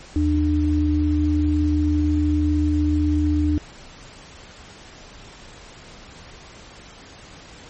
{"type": "tone pair together", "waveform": "sine", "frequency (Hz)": [79.3, 299.4], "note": ["D#2", "D4"], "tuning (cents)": [33, 33], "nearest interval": "octave + major seventh", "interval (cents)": 2300, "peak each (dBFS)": -19, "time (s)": [0.16, 3.58], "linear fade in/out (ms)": 0, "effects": ["pink hiss -43 dBFS RMS until 7.69 s", "MP3 32 kbps"]}